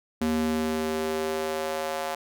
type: tone with high-pass filter sweep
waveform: square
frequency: 78.5 Hz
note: D#2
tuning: 16 cents sharp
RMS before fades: -28 dBFS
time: 0.21-2.15 s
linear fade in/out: 5 ms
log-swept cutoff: 210 to 670 Hz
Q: 2.2
effects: none